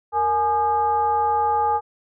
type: tone with frequency modulation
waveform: sine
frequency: 840 Hz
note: G#5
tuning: 19 cents sharp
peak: -17 dBFS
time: 0.12-1.81 s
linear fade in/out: 50 ms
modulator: 376 Hz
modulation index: 0.67
effects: none